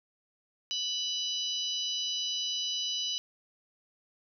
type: harmonic tone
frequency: 989 Hz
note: B5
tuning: 2 cents sharp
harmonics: 3 / 4 / 5 / 6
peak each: -33 / -36 / -38 / -40 dBFS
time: 0.71-3.18 s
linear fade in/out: 0 ms
effects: none